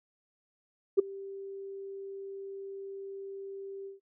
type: tone with ADSR envelope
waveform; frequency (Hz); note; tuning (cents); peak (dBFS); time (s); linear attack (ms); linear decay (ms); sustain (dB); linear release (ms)
sine; 392; G4; 0; -15; 0.97-4; 22; 10; -24; 140
effects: noise-tail reverb RT60 0.1 s tail -25 dB re dry + tanh soft clip ceiling -12 dBFS